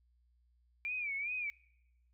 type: tone with vibrato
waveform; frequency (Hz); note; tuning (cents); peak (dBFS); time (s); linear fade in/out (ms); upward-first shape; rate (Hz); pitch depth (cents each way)
sine; 2349; D7; 0; -35; 0.85-1.5; 0; sine; 2.5; 120
effects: noise-tail reverb RT60 0.9 s tail -24 dB re dry + added 60 Hz sine -68 dBFS peak until 2.13 s